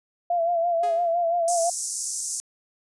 sine tone with vibrato, 683 Hz, F5, 39 cents flat, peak -20 dBFS, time 0.3-1.7 s, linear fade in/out 5 ms, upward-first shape sine, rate 5.9 Hz, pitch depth 54 cents each way
sawtooth tone with exponential decay, 416 Hz, G#4, 3 cents sharp, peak -29 dBFS, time 0.83-1.24 s, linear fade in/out 5 ms, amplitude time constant 88 ms
pink band-pass noise, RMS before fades -30 dBFS, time 1.48-2.4 s, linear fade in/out 0 ms, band 5800 to 10000 Hz, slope 48 dB/octave
effects resampled to 24000 Hz

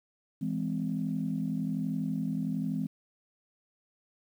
sine chord, E augmented, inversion none, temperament just, 164.81 / 206 / 257.5 Hz, E3 / G#3 / B#3, 0 / -14 / -28 cents, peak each -33 dBFS, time 0.41-2.87 s, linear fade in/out 10 ms, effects tanh soft clip ceiling -20 dBFS + 10-bit

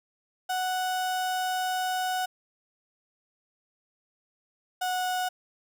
35% pulse tone pair in turn, 740 / 734.5 Hz, F#5 / F#5, 0 / -13 cents, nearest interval unison, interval 13 cents, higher first, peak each -25 dBFS, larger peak neither, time 0.49-2.26 / 4.81-5.29 s, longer first, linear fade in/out 10 ms, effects none

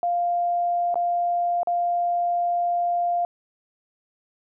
sine tone with dropouts, 698.5 Hz, F5, in tune, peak -20 dBFS, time 0.03-3.25 s, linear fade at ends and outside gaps 1 ms, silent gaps 0.943-0.956 / 1.632-1.672 s, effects none

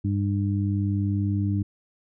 harmonic tone, 100.1 Hz, G2, 37 cents sharp, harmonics 1 / 2 / 3, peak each -23 / -28 / -30 dBFS, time 0.04-1.63 s, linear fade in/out 10 ms, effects none

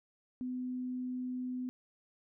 sine tone, 252.2 Hz, B3, 36 cents sharp, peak -35 dBFS, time 0.41-1.69 s, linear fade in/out 0 ms, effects none

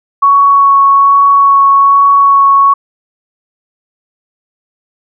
sine tone with vibrato, 1113 Hz, C#6, 7 cents sharp, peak -3 dBFS, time 0.22-2.74 s, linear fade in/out 10 ms, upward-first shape sine, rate 1.2 Hz, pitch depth 9 cents each way, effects none

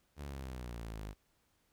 sawtooth exponential sweep, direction down, 73.6 to 50.2 Hz, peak -38 dBFS, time 0.16-1.15 s, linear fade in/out 50 ms, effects pink hiss -75 dBFS RMS until 1.72 s

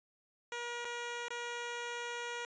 10% pulse tone with dropouts, 477.6 Hz, A#4, 42 cents sharp, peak -30 dBFS, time 0.52-2.45 s, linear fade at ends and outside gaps 1 ms, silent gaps 0.847-0.852 / 1.283-1.305 s, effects resampled to 16000 Hz

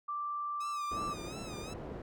sine tone, 1174.7 Hz, D6, in tune, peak -34 dBFS, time 0.08-1.14 s, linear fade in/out 10 ms
10% pulse tone with vibrato, 1264 Hz, D#6, 27 cents sharp, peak -38 dBFS, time 0.6-1.74 s, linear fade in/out 10 ms, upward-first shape sine, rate 2.8 Hz, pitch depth 97 cents each way
white low-pass noise, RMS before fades -43 dBFS, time 0.91-2.02 s, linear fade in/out 5 ms, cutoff 470 Hz, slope 12 dB/octave
effects none

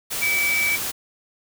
sine tone in noise, 2300 Hz, D7, 37 cents flat, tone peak -19 dBFS, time 0.21-0.77 s, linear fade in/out 20 ms, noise white, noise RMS -27 dBFS, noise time 0.1-0.92 s, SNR +5 dB, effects none

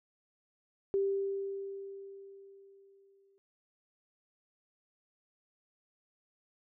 sine tone with exponential decay, 393.3 Hz, G4, 6 cents sharp, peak -26 dBFS, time 0.94-3.38 s, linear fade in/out 0 ms, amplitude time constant 530 ms, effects none

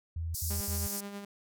sine tone bursts, 82.41 Hz, E2, in tune, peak -32 dBFS, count 3, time 0.16-0.868 s, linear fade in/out 5 ms, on 190 ms, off 69 ms
white band-pass noise, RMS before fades -37 dBFS, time 0.34-1.01 s, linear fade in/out 10 ms, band 4700 to 16000 Hz, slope 48 dB/octave
sawtooth tone with tremolo, 201.5 Hz, G3, 48 cents sharp, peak -34 dBFS, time 0.5-1.25 s, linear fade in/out 5 ms, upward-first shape sine, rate 9.4 Hz, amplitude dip 45%
effects none

